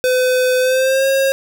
square tone with pitch glide, 507 to 540.3 Hz, B4 to C#5, +45 to -44 cents, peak -13 dBFS, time 0.04-1.32 s, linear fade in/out 0 ms, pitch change +111 cents, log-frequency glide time 0.59-1.06 s, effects none

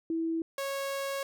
sine / sawtooth tone pair in turn, 327.4 / 550.6 Hz, E4 / C#5, -12 / -12 cents, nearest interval major sixth, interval 900 cents, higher second, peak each -28 dBFS, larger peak neither, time 0.1-0.42 / 0.58-1.23 s, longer second, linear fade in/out 2 ms, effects none

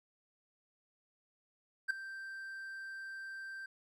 triangle tone with ADSR envelope, 1568 Hz, G6, in tune, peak -25 dBFS, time 1.88-3.66 s, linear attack 24 ms, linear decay 6 ms, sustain -16 dB, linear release 4 ms, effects none

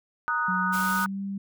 sine chord, D# minor, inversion second, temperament equal, 932.3 / 1244.5 / 1480 Hz, A#5 / D#6 / F#6, 0 / 0 / 0 cents, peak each -31 / -27 / -27 dBFS, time 0.28-1.06 s, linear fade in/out 0 ms
sine tone with pitch glide, 185 to 197.14 Hz, F#3 to G3, 0 to +10 cents, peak -29 dBFS, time 0.48-1.38 s, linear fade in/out 5 ms, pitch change +110 cents, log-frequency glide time 0.63-1.21 s
white noise, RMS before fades -36 dBFS, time 0.72-1.06 s, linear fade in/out 20 ms
effects none

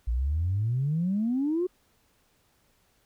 sine exponential sweep, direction up, 55.5 to 373.7 Hz, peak -23 dBFS, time 0.07-1.67 s, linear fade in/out 10 ms, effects tanh soft clip ceiling -19 dBFS + pink hiss -67 dBFS RMS until 3.05 s

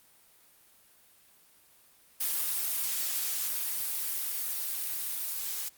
blue noise with level ramp, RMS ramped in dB -30 to -35 dBFS, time 2.2-5.69 s, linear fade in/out 10 ms, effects white hiss -61 dBFS RMS until 5.77 s + Opus 32 kbps

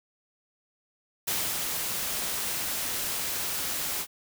white noise with ADSR envelope, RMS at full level -28 dBFS, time 1.27-4.07 s, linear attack 11 ms, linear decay 280 ms, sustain -3 dB, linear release 63 ms, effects none

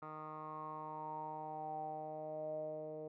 10% pulse tone with low-pass filter sweep, 154.8 Hz, D#3, 9 cents flat, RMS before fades -45 dBFS, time 0.02-3.08 s, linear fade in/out 5 ms, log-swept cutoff 1300 to 530 Hz, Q 8.8, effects none

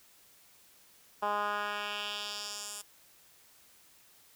10% pulse tone with band-pass filter sweep, 206.5 Hz, G#3, 10 cents flat, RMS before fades -36 dBFS, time 1.22-2.82 s, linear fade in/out 10 ms, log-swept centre 930 to 9000 Hz, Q 1.8, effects white hiss -61 dBFS RMS until 4.35 s

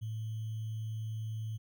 sine tone with sample-and-hold, 110 Hz, A2, in tune, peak -35 dBFS, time 0.01-1.58 s, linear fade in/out 20 ms, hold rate 3150 Hz, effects none

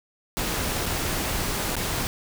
pink noise with dropouts, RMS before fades -27 dBFS, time 0.37-2.07 s, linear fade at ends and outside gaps 0 ms, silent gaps 0.858-0.862 / 1.755-1.766 s, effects none

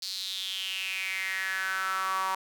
sawtooth tone with high-pass filter sweep, 189.9 Hz, F#3, 45 cents sharp, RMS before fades -32 dBFS, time 0.02-2.35 s, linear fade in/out 5 ms, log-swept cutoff 4500 to 1000 Hz, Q 6.3, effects none

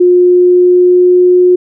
sine tone with pitch glide, 357.7 to 360.8 Hz, F4 to F#4, +41 to -44 cents, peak -3 dBFS, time 0-1.56 s, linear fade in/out 10 ms, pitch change +15 cents, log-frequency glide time 0.13-1.41 s, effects none

